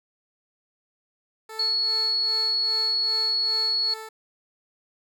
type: tone with tremolo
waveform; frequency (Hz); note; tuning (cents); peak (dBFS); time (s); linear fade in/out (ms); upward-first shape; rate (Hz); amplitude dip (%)
15% pulse; 440; A4; 0; -29; 1.49-4.09; 5; sine; 2.5; 75
type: tone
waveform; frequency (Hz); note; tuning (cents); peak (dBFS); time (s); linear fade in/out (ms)
sine; 4368; C#8; -26; -21; 1.59-3.94; 5
effects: none